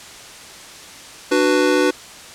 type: chord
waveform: square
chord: B minor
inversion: first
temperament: just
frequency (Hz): 296.3 / 370.4 / 493.9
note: D4 / F#4 / B4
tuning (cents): +15 / +2 / 0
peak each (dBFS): -19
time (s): 1.31-1.91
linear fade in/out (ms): 10
effects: white hiss -38 dBFS RMS until 2.34 s + low-pass 8000 Hz 12 dB/octave